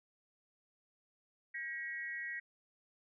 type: tone with amplitude modulation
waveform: sine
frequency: 1907 Hz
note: A#6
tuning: 39 cents sharp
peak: -35 dBFS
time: 1.54-2.4 s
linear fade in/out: 10 ms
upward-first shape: sine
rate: 293 Hz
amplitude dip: 85%
effects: none